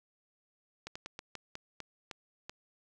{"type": "slowing click train", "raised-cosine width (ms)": 0.2, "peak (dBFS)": -24, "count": 9, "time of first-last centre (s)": [0.87, 2.495], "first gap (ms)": 85, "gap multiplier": 1.24, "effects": []}